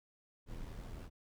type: noise with amplitude modulation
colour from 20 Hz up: brown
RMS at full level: -43 dBFS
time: 0.46-1.1 s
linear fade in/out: 50 ms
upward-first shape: sine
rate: 82.9 Hz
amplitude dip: 50%
effects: none